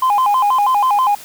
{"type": "tone with vibrato", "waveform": "sine", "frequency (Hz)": 921, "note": "A#5", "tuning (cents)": -21, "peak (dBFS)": -9, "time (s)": [0.02, 1.15], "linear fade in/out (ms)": 5, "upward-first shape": "square", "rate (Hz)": 6.2, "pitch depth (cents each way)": 200, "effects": ["tanh soft clip ceiling -9 dBFS", "white hiss -37 dBFS RMS until 1.24 s"]}